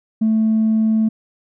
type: tone with tanh clipping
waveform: triangle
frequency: 220 Hz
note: A3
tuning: in tune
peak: -13 dBFS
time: 0.21-1.09 s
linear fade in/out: 10 ms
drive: 5 dB
effects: none